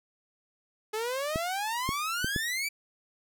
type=exponential sweep; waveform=sawtooth; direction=up; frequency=421.9 to 2349 Hz; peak=-26 dBFS; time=0.93-2.69 s; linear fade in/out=10 ms
type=clicks; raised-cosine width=3 ms; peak=-18 dBFS; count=4; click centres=1.359 / 1.891 / 2.245 / 2.362 s
effects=none